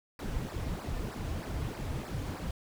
brown noise with flanger, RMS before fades -36 dBFS, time 0.19-2.51 s, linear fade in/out 2 ms, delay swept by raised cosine 0.3 to 5.4 ms, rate 3.2 Hz, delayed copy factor -0.95, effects none

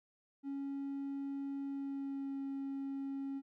triangle tone with pitch glide, 277.2 to 273.9 Hz, C#4 to C#4, 0 to -21 cents, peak -35 dBFS, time 0.43-3.42 s, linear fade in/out 50 ms, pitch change -21 cents, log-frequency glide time 1.66-2.4 s, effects tanh soft clip ceiling -32 dBFS

